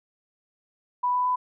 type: tone with pitch steps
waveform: sine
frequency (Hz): 987.8 / 993.5 / 999.3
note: B5 / B5 / B5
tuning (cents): 0 / +10 / +20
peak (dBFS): -21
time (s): 1.03-1.36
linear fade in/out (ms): 10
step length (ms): 110
effects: none